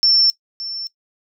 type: tone with echo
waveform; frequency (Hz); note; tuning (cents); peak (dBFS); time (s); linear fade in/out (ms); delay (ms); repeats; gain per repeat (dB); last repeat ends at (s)
sine; 5390; E8; +38; -11; 0.03-0.3; 0; 570; 1; -14; 0.87
effects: noise-tail reverb RT60 0.1 s tail -20 dB re dry